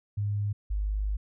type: tone pair in turn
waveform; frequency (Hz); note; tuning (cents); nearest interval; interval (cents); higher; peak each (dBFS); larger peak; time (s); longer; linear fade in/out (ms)
sine; 102.8 / 50.99; G#2 / G#1; -17 / -31; octave; 1214; first; -26; neither; 0.17-0.53 / 0.7-1.17; second; 10
effects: none

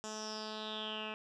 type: tone with low-pass filter sweep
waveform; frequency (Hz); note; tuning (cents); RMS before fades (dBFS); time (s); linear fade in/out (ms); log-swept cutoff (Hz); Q
10% pulse; 215.8; A3; -33; -42; 0.04-1.14; 0; 6800 to 2500; 7.4
effects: none

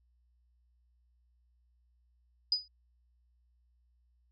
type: tone with exponential decay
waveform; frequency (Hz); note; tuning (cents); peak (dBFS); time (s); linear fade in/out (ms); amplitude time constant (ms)
sine; 4959; D#8; -7; -22; 2.52-2.68; 2; 34
effects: added 60 Hz sine -67 dBFS peak until 4.31 s

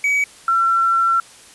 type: tone pair in turn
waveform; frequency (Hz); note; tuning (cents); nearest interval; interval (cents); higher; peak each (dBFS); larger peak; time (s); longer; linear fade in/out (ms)
triangle / sine; 2271 / 1353.2; C#7 / E6; +41 / +45; major sixth; 896; first; -13; neither; 0.04-0.24 / 0.48-1.2; second; 2
effects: white hiss -44 dBFS RMS until 1.54 s + resampled to 24000 Hz

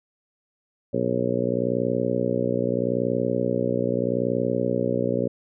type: harmonic tone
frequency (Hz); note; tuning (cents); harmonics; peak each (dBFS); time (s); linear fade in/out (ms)
60.8; B1; -26; 2 / 3 / 4 / 5 / 6 / 7 / 8 / 9; -31 / -30 / -28 / -32 / -31 / -29 / -29 / -28; 0.93-5.28; 10
effects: none

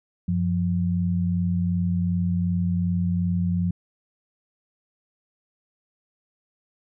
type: tone pair together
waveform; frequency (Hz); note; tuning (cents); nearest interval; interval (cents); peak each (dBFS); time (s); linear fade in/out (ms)
sine; 93.33 / 176; F#2 / F3; +15 / +14; major seventh; 1099; -25 / -22; 0.28-3.71; 5
effects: none

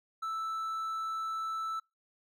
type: tone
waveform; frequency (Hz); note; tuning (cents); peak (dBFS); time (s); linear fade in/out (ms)
triangle; 1318.5; E6; 0; -31; 0.22-1.8; 10
effects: noise-tail reverb RT60 0.2 s tail -25 dB re dry

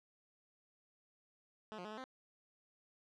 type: tone with pitch steps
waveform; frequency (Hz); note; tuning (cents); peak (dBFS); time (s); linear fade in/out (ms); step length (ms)
10% pulse; 215.7 / 178.7 / 212.9 / 216.3 / 259.9; A3 / F3 / G#3 / A3 / C4; -34 / +40 / +43 / -29 / -11; -37; 1.72-2.04; 0; 64
effects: low-pass 4000 Hz 12 dB/octave

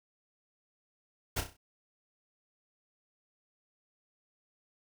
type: noise with echo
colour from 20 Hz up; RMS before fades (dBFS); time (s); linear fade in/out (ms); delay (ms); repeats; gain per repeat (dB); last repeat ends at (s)
pink; -32; 1.36-1.41; 10; 32; 5; -7; 1.57
effects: none

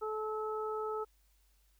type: harmonic tone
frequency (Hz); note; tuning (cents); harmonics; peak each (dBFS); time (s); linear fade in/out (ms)
432.4; A4; -30; 1 / 2 / 3; -36 / -43 / -40; 0.01-1.05; 20
effects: added 50 Hz sine -67 dBFS peak until 1.79 s + white hiss -74 dBFS RMS until 1.79 s

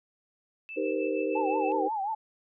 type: tone with tremolo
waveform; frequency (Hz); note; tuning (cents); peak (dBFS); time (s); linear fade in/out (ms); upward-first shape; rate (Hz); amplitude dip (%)
sine; 2637; E7; 0; -37; 0.69-1.72; 0; sine; 6.4; 70
type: chord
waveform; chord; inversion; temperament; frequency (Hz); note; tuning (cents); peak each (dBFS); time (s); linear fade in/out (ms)
sine; C minor seventh; first; equal with one note detuned; 311.1 / 392 / 466.2 / 514.9; Eb4 / G4 / Bb4 / C5; 0 / 0 / 0 / -28; -32; 0.76-1.89; 20
type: tone with vibrato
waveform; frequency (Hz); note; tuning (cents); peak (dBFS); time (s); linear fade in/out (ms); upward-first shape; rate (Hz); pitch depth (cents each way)
sine; 830; G#5; -1; -28; 1.35-2.15; 10; triangle; 5.6; 160
effects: none

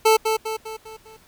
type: tone with echo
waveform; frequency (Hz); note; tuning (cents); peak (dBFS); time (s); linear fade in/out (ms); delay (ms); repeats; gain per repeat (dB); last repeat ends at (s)
25% pulse; 440; A4; 0; -9; 0.05-0.17; 10; 200; 5; -6; 1.17
effects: pink hiss -54 dBFS RMS until 1.27 s

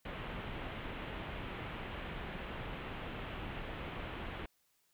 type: low-pass noise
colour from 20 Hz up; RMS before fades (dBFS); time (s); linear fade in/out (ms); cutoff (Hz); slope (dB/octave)
pink; -43; 0.05-4.46; 5; 3300; 48
effects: white hiss -75 dBFS RMS until 4.93 s

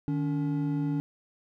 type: tone pair together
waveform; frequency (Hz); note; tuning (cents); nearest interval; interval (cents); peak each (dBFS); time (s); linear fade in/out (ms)
triangle; 152.5 / 284.2; D#3 / C#4; -34 / +43; major seventh; 1077; -27; 0.08-1; 0
effects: none

